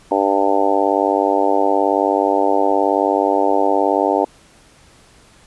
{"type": "harmonic tone", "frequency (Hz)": 99, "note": "G2", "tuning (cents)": 18, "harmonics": [3, 4, 5, 6, 7, 8, 9], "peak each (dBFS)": [-21, -21, -21, -21, -21, -21, -21], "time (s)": [0.11, 4.25], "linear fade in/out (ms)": 5, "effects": ["pink hiss -49 dBFS RMS until 5.46 s", "resampled to 24000 Hz"]}